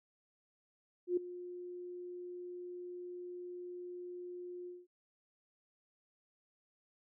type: tone with ADSR envelope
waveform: sine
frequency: 356.2 Hz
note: F4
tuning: 34 cents sharp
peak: -27 dBFS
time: 1.07-4.87 s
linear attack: 100 ms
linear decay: 6 ms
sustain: -16 dB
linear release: 200 ms
effects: none